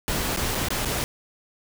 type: noise with dropouts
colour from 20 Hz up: pink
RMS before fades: -26 dBFS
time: 0.08-1.04 s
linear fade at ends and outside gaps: 0 ms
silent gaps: 0.363-0.372 / 0.547-0.552 / 0.685-0.705 / 0.849-0.856 s
effects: none